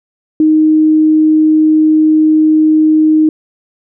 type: tone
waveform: sine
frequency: 311.1 Hz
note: D#4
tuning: in tune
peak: -5 dBFS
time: 0.4-3.29 s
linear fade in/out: 2 ms
effects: none